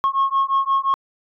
sine beating tone pair, 1085 / 1090.7 Hz, C#6 / C#6, -37 / -28 cents, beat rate 5.7 Hz, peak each -18 dBFS, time 0.04-0.94 s, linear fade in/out 0 ms, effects tanh soft clip ceiling -12 dBFS

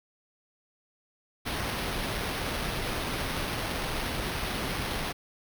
pink noise with sample-and-hold, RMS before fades -32 dBFS, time 1.45-5.13 s, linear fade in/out 20 ms, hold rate 7350 Hz, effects none

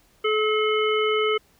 harmonic tone, 430 Hz, A4, 40 cents flat, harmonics 1 / 3 / 5 / 7, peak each -21 / -26 / -28 / -29 dBFS, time 0.24-1.38 s, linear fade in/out 10 ms, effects pink hiss -60 dBFS RMS until 1.59 s

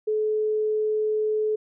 sine tone, 429.6 Hz, A4, 41 cents flat, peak -21 dBFS, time 0.07-1.56 s, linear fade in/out 10 ms, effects none

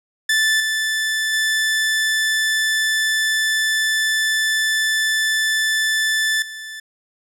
sawtooth tone with level steps, 1756 Hz, A6, 4 cents flat, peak -11 / -15 / -13 / -27 dBFS, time 0.29-6.8 s, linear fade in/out 5 ms, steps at 0.6 / 1.33 / 6.42 s, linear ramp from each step 2 ms, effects low-pass 11000 Hz 12 dB/octave

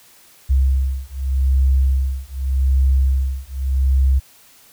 sine beating tone pair, 66.1 / 66.94 Hz, C2 / C2, +18 / +40 cents, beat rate 0.84 Hz, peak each -17 / -17 dBFS, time 0.49-4.2 s, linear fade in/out 20 ms, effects white hiss -49 dBFS RMS until 4.72 s

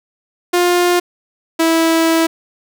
sawtooth tone pair in turn, 353.4 / 327.2 Hz, F4 / E4, +21 / -13 cents, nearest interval minor second, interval 134 cents, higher first, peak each -7 / -7 dBFS, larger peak neither, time 0.53-1 / 1.59-2.27 s, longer second, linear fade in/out 10 ms, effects none

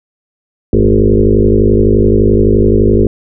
sine tone with frequency modulation, 225.2 Hz, A3, 40 cents sharp, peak -5 dBFS, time 0.73-3.07 s, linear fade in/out 2 ms, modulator 51.7 Hz, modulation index 4.3, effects none

